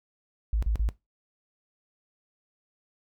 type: tone bursts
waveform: sine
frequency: 54 Hz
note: A1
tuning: 32 cents flat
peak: -22 dBFS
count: 3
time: 0.53-0.889 s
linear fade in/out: 0 ms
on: 95 ms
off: 37 ms
effects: noise-tail reverb RT60 0.2 s tail -18 dB re dry